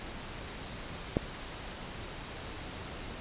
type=click; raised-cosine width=2 ms; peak=-12 dBFS; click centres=1.169 s; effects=pink hiss -42 dBFS RMS until 3.2 s + resampled to 8000 Hz